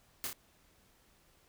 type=noise with echo; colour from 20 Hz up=white; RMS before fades=-37 dBFS; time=0.24-0.27 s; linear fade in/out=0 ms; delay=30 ms; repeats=2; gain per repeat=-4 dB; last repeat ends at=0.33 s; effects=pink hiss -67 dBFS RMS until 1.48 s